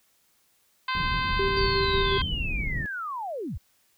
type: harmonic tone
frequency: 517 Hz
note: C5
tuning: 21 cents flat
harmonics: 2 / 3 / 4 / 5 / 6 / 7 / 8 / 9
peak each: -28 / -32 / -34 / -36 / -38 / -39 / -40 / -41 dBFS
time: 0.88-2.22 s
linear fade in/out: 5 ms
type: low-pass noise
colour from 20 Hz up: pink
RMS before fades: -30 dBFS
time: 0.95-2.86 s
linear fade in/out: 0 ms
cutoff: 160 Hz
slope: 12 dB/octave
type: tone with tremolo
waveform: sine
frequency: 392 Hz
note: G4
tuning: in tune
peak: -24 dBFS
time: 1.39-2.18 s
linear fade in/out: 5 ms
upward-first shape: square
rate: 5.5 Hz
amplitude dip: 35%
type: linear sweep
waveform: sine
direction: down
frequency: 4718 to 33.63 Hz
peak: -30 dBFS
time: 1.56-3.58 s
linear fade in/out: 10 ms
effects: white hiss -66 dBFS RMS until 3.97 s